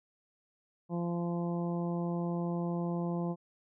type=harmonic tone; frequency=172.3 Hz; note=F3; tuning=23 cents flat; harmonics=1 / 2 / 3 / 4 / 5 / 6; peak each=-32 / -38 / -42 / -44 / -46 / -48 dBFS; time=0.89-3.36 s; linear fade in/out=50 ms; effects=none